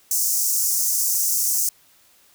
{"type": "high-pass noise", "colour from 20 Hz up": "pink", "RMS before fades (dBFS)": -21, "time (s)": [0.11, 1.69], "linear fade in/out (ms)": 2, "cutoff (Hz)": 5700, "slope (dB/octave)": 48, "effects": ["white hiss -56 dBFS RMS until 2.34 s"]}